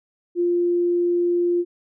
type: tone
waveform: sine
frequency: 349.2 Hz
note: F4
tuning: in tune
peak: -17 dBFS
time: 0.35-1.65 s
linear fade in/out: 50 ms
effects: none